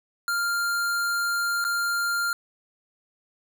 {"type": "tone with dropouts", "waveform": "square", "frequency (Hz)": 1396.9, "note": "F6", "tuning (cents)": 0, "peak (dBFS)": -24, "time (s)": [0.28, 2.33], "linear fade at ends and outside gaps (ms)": 1, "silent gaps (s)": [1.642, 1.649], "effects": []}